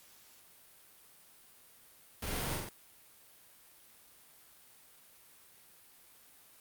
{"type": "noise with echo", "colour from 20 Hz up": "pink", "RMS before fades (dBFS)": -39, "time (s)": [2.22, 2.56], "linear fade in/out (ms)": 5, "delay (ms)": 44, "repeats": 3, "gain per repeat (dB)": -2, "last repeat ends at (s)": 2.692, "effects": ["white hiss -60 dBFS RMS until 6.6 s", "Opus 48 kbps"]}